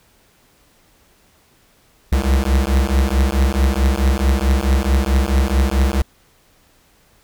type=beating tone pair; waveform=square; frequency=64.4 / 69 Hz; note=C2 / C#2; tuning=-27 / -7 cents; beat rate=4.6 Hz; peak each=-17 dBFS; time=2.12-6.02 s; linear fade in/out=5 ms; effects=pink hiss -55 dBFS RMS until 7.23 s